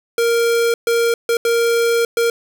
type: tone bursts at uneven times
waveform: square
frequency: 466.2 Hz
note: A#4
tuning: in tune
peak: -14 dBFS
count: 5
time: 0.18-0.74 / 0.87-1.14 / 1.29-1.37 / 1.45-2.05 / 2.17-2.3 s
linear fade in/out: 2 ms
effects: none